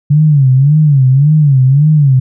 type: tone with vibrato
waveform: sine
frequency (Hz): 141.6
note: C#3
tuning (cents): +37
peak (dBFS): -4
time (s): 0.1-2.2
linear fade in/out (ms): 10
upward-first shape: sine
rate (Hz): 1.8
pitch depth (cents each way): 160
effects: none